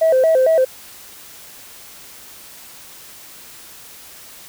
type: tone with vibrato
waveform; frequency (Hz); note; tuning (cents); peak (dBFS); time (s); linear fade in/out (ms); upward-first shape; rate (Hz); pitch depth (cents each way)
sine; 579; D5; -25; -9; 0.01-0.65; 10; square; 4.4; 190
effects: tanh soft clip ceiling -8 dBFS + white hiss -40 dBFS RMS until 4.48 s